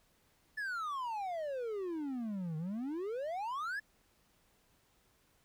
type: exponential two-way sweep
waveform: triangle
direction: down then up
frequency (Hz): 1760 to 152.3 to 1760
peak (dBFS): -34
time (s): 0.57-3.8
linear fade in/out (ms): 10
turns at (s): 2.57
effects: pink hiss -71 dBFS RMS until 5.44 s